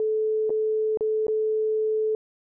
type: tone with dropouts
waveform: sine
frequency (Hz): 434.4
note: A4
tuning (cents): -22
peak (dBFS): -21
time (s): 0-2.15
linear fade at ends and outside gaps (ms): 1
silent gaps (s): 0.495-0.503 / 0.973-1.008 / 1.268-1.282
effects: none